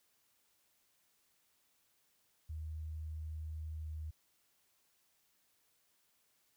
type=tone with pitch glide; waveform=sine; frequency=78.2 to 77.7 Hz; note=D#2 to D#2; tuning=+9 to -2 cents; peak=-40 dBFS; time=2.49-4.11 s; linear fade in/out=10 ms; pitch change=-11 cents; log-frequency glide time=3.8-3.88 s; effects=white hiss -75 dBFS RMS until 6.56 s